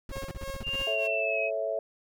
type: noise bursts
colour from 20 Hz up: brown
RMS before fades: -36 dBFS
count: 12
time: 0.09-0.824 s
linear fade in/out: 2 ms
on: 30 ms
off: 34 ms
type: tone with tremolo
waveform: sawtooth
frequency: 543 Hz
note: C#5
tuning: 36 cents flat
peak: -31 dBFS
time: 0.11-1.08 s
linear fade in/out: 20 ms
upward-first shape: triangle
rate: 3.2 Hz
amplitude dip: 90%
type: tone with pitch glide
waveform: sine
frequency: 2794 to 2547 Hz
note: F7 to D#7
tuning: 0 to +40 cents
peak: -29 dBFS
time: 0.63-1.51 s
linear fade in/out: 50 ms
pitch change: -160 cents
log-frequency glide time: 0.91-1.4 s
type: chord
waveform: sine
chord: A major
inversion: none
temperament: equal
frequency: 440 / 554.4 / 659.3 Hz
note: A4 / C#5 / E5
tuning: 0 / 0 / 0 cents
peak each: -35 / -33 / -30 dBFS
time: 0.87-1.79 s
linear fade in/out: 2 ms
effects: none